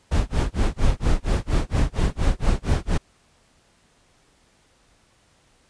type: noise with tremolo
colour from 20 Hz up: brown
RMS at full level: -17 dBFS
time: 0.11-2.98 s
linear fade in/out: 10 ms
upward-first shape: sine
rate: 4.3 Hz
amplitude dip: 100%
effects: pink hiss -60 dBFS RMS until 5.69 s + resampled to 22050 Hz